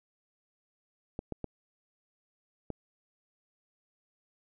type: clicks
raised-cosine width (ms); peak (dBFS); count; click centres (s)
2; -22; 4; 1.191 / 1.323 / 1.443 / 2.703
effects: none

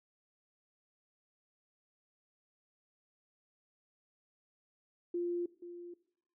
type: tone with echo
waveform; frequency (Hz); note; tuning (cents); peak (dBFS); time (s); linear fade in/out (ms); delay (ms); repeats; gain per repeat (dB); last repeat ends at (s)
sine; 348.5; F4; -4; -32; 5.14-5.46; 5; 480; 1; -12; 5.94
effects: noise-tail reverb RT60 0.7 s tail -19 dB re dry

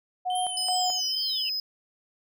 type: tone with tremolo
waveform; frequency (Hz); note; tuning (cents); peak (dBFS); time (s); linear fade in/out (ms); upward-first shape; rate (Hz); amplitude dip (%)
sine; 732; F#5; -19; -25; 0.25-1.01; 20; square; 2.3; 75
type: tone with vibrato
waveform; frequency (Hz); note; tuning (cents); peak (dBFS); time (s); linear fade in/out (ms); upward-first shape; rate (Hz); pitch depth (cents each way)
triangle; 3071; G7; -36; -32; 0.3-1.49; 2; sine; 2.4; 44
type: linear sweep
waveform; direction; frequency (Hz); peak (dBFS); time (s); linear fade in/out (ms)
sine; down; 11000 to 2544; -33; 0.35-1.5; 5
type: tone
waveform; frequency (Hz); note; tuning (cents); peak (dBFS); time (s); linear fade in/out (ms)
triangle; 5060; D#8; +28; -26; 0.57-1.6; 2
effects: none

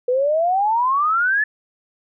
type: exponential sweep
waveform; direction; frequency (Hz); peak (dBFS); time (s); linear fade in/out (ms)
sine; up; 485.4 to 1760; -15; 0.08-1.44; 5
effects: none

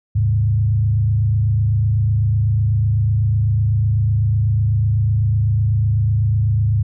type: tone with frequency modulation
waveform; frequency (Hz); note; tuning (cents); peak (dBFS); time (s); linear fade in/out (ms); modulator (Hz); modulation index
sine; 105.7; G#2; +31; -13; 0.15-6.83; 10; 28; 0.76
effects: none

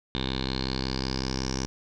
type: tone with low-pass filter sweep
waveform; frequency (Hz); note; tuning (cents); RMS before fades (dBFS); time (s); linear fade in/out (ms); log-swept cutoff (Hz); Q
10% pulse; 65.41; C2; 0; -30; 0.15-1.66; 0; 3700 to 5800; 8.8
effects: none

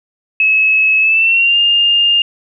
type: tone with pitch glide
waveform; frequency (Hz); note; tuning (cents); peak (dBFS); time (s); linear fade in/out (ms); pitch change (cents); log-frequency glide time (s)
sine; 2581 to 2815; E7 to F7; -37 to +13; -8; 0.4-2.22; 2; +150; 1-1.58
effects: none

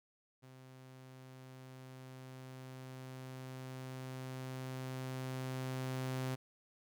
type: tone with level ramp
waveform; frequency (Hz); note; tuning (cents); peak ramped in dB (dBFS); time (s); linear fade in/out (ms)
sawtooth; 129.9; C3; -12; -51 to -32; 0.42-6.36; 20
effects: none

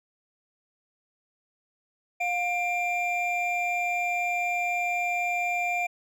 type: tone pair together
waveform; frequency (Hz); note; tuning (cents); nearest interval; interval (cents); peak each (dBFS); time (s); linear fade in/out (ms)
triangle; 709 / 2377; F5 / D7; +26 / +20; octave + major sixth; 2094; -26; 2.2-5.87; 10
effects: none

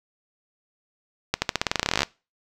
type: accelerating click train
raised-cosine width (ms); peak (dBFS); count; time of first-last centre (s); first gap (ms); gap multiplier
0.2; -3; 20; 1.34-2.032; 80; 0.9
effects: noise-tail reverb RT60 0.3 s tail -23 dB re dry

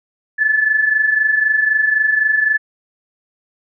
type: tone pair together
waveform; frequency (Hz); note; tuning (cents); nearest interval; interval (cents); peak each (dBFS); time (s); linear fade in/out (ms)
sine; 1713.1 / 1737; A6 / A6; -47 / -23; unison; 24; -19 / -13; 0.38-2.58; 20
effects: none

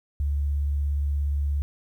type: tone with vibrato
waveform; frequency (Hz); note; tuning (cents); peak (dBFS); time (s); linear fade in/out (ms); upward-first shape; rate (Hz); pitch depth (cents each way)
sine; 71.6; D2; -43; -22; 0.2-1.62; 0; sine; 17; 18
effects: 10-bit

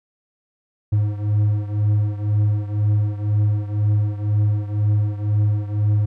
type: beating tone pair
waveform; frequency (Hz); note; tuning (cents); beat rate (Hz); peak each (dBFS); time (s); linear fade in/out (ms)
triangle; 103.83 / 105.83; G#2 / G#2; 0 / +33; 2; -16 / -20; 0.92-6.06; 10
effects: none

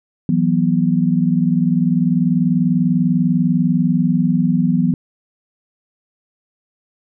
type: chord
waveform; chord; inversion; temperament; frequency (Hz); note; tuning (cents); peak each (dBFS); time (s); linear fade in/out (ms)
sine; E suspended second; none; equal with one note detuned; 164.81 / 185 / 245; E3 / F#3 / B3; 0 / 0 / -14; -17; 0.29-4.94; 2
effects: none

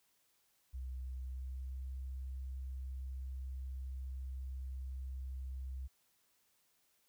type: tone with pitch glide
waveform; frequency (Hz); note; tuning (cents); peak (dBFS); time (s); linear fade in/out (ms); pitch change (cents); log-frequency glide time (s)
sine; 64 to 65.31; C2 to C2; -38 to -3; -40; 0.73-5.88; 20; +35; 1.1-1.82
effects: white hiss -75 dBFS RMS until 7.08 s

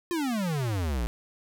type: exponential sweep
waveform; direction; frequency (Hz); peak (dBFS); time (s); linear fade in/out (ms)
square; down; 359.9 to 53.2; -27; 0.11-1.07; 0
effects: none

